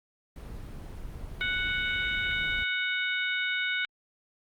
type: noise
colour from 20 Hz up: brown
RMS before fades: -40 dBFS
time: 0.36-2.64 s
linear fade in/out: 2 ms
type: harmonic tone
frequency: 740 Hz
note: F#5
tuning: in tune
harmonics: 2 / 3 / 4 / 5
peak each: -30 / -31 / -37 / -36 dBFS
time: 1.41-3.85 s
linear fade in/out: 0 ms
effects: Opus 24 kbps